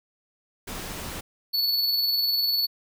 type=noise; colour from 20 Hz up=pink; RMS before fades=-35 dBFS; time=0.67-1.21 s; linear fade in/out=10 ms
type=tone with tremolo; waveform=square; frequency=4436 Hz; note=C#8; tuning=in tune; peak=-20 dBFS; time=1.53-2.67 s; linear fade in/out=20 ms; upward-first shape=triangle; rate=20 Hz; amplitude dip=45%
effects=none